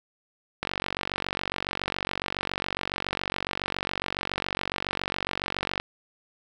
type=click train; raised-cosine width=0.3 ms; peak=-11 dBFS; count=245; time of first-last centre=0.63-5.799 s; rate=47.2 Hz; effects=8-bit